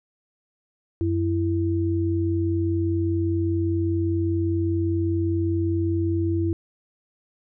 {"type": "tone pair together", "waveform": "sine", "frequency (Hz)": [92.5, 332.5], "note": ["F#2", "E4"], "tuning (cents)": [0, 15], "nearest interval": "octave + minor seventh", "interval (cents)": 2215, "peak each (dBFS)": -23, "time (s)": [1.01, 6.53], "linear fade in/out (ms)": 0, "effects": []}